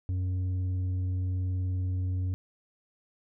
sine tone with tanh clipping, 92.1 Hz, F#2, 7 cents flat, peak -28 dBFS, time 0.09-2.34 s, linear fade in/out 0 ms, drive 5 dB, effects none

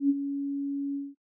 sine tone with ADSR envelope, 280.3 Hz, C#4, 19 cents sharp, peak -17 dBFS, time 0-1.15 s, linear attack 96 ms, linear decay 36 ms, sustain -11 dB, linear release 200 ms, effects noise-tail reverb RT60 0.1 s tail -22 dB re dry

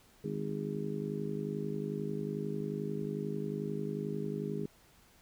harmonic tone, 51.2 Hz, G#1, 24 cents flat, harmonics 3 / 4 / 5 / 6 / 7 / 8, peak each -39 / -39 / -45 / -43 / -48 / -39 dBFS, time 0.24-4.66 s, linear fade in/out 5 ms, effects pink hiss -63 dBFS RMS until 5.21 s

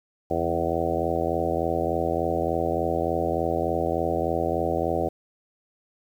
harmonic tone with a mistuned harmonic, 83.4 Hz, E2, 21 cents sharp, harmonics 1 / 2 / 3 / 4 / 5 / 6 / 7 / 8 / 9, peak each -33 / -35 / -35 / -30 / -31 / -30 / -30 / -31 / -30 dBFS, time 0.3-5.09 s, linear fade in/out 10 ms, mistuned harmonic 2, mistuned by -23 cents, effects 9-bit

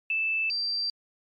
sine tone pair in turn, 2637 / 4699 Hz, E7 / D8, 0 / 0 cents, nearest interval minor seventh, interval 1000 cents, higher second, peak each -24 / -26 dBFS, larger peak first, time 0.1-0.5 / 0.5-0.9 s, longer neither, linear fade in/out 2 ms, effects MP3 48 kbps

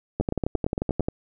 two click trains, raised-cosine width 2 ms, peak -11 / -11 dBFS, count 8 / 11, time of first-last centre 0.21-1.006 / 0.2-1.085 s, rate 8.79 / 11.3 Hz, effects none

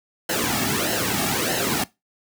pink noise with flanger, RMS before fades -23 dBFS, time 0.29-1.84 s, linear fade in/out 5 ms, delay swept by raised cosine 0.84 to 2.04 ms, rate 1.6 Hz, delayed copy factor -0.7, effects noise-tail reverb RT60 0.2 s tail -20 dB re dry + high-pass 100 Hz 12 dB/octave

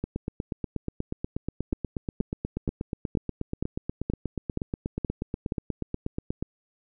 two click trains, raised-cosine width 3 ms, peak -16 / -14 dBFS, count 54 / 9, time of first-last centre 0.04-6.426 / 1.73-5.521 s, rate 8.3 / 2.11 Hz, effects none

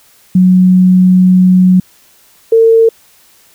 sine tone pair in turn, 183.8 / 452.8 Hz, F#3 / A4, -11 / +50 cents, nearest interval octave + major third, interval 1561 cents, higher second, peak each -3 dBFS, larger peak neither, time 0.35-1.8 / 2.52-2.89 s, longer first, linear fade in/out 5 ms, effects white hiss -46 dBFS RMS until 3.54 s

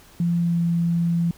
sine tone with pitch glide, 171.4 to 169.73 Hz, F3 to F3, -32 to -49 cents, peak -18 dBFS, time 0.2-1.31 s, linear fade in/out 2 ms, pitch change -17 cents, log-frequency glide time 0.37-0.63 s, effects pink hiss -50 dBFS RMS until 1.37 s

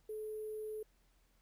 sine tone with sample-and-hold, 430 Hz, A4, 40 cents flat, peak -40 dBFS, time 0.09-0.83 s, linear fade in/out 5 ms, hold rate 11025 Hz, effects added 42 Hz sine -70 dBFS peak until 1.41 s + pink hiss -75 dBFS RMS until 1.41 s

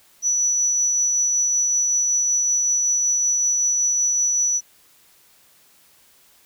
sine tone with tremolo, 5920 Hz, F#8, in tune, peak -15 dBFS, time 0.22-4.61 s, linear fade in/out 50 ms, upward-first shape triangle, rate 5.3 Hz, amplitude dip 25%, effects tanh soft clip ceiling -12 dBFS + white hiss -55 dBFS RMS until 6.45 s

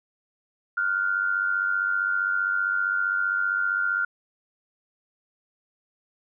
sine tone pair together, 1403 / 1498.3 Hz, F6 / F#6, +8 / +21 cents, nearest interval minor second, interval 113 cents, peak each -23 / -28 dBFS, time 0.77-4.05 s, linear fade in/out 5 ms, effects none

